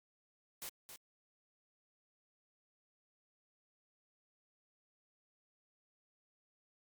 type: noise with echo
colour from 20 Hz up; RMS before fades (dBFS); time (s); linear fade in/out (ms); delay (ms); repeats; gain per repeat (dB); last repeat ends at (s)
white; -45; 0.62-0.69; 0; 270; 1; -7; 0.96
effects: Opus 48 kbps